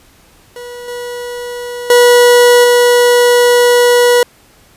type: tone with level steps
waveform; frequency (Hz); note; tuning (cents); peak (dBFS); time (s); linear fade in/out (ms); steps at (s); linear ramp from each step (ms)
40% pulse; 485.8; B4; -29; -25 / -20 / -3 / -5; 0.56-4.23; 2; 0.88 / 1.9 / 2.64; 2
effects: pink hiss -46 dBFS RMS until 4.76 s + resampled to 32000 Hz